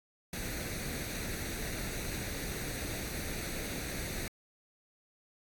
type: noise with comb filter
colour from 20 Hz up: pink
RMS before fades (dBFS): -38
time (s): 0.33-4.28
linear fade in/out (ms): 2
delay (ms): 0.48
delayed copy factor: +0.6
effects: AAC 64 kbps